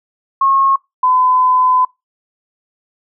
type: tone pair in turn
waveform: sine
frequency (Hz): 1086 / 1013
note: C#6 / B5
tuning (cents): -36 / +44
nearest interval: minor second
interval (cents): 120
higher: first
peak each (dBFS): -9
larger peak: neither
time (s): 0.41-0.76 / 1.03-1.85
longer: second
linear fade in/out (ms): 5
effects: noise-tail reverb RT60 0.2 s tail -23 dB re dry